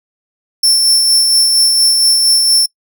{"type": "tone with tremolo", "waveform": "sawtooth", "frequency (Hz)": 5380, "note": "E8", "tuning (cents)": 34, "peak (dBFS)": -4, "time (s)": [0.63, 2.66], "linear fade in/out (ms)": 5, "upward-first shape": "sine", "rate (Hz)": 4.3, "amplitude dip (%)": 30, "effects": ["noise-tail reverb RT60 0.1 s tail -25 dB re dry"]}